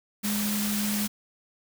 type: tone in noise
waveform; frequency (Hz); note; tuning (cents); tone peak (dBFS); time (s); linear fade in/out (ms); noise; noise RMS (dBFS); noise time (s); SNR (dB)
sine; 207.7; G#3; 0; -27; 0.23-1.08; 20; white; -31; 0.23-1.08; +1
effects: none